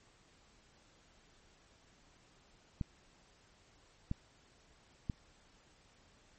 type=clicks; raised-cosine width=5 ms; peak=-23 dBFS; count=3; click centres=2.812 / 4.114 / 5.098 s; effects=pink hiss -66 dBFS RMS until 6.38 s + MP3 32 kbps